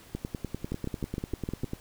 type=two click trains; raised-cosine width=3 ms; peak=-19 / -19 dBFS; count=7 / 17; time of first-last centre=0.72-1.643 / 0.15-1.734 s; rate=6.5 / 10.1 Hz; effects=pink hiss -53 dBFS RMS until 1.8 s